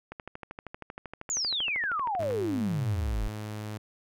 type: click train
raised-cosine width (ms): 0.5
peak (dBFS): -24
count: 29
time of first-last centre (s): 0.12-2.308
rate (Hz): 12.8
type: exponential sweep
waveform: sine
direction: down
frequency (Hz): 7200 to 39.18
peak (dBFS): -27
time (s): 1.3-3.28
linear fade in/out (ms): 0
type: tone with pitch glide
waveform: sawtooth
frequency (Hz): 103.83 to 106.5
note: G#2 to G#2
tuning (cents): 0 to +44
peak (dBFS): -31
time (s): 2.19-3.78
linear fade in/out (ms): 10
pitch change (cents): +44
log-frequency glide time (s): 2.65-3.12
effects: none